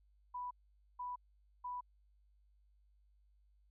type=tone bursts; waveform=sine; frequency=987.8 Hz; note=B5; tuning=in tune; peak=-40 dBFS; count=3; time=0.34-1.81 s; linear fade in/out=10 ms; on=170 ms; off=480 ms; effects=added 50 Hz sine -67 dBFS peak until 3.7 s